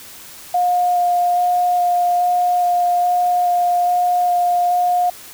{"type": "tone with vibrato", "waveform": "sine", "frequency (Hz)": 711, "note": "F5", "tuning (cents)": 31, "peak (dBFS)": -13, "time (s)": [0.54, 5.1], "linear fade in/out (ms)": 5, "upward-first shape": "square", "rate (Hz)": 1.2, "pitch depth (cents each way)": 8, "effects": ["white hiss -38 dBFS RMS until 5.33 s"]}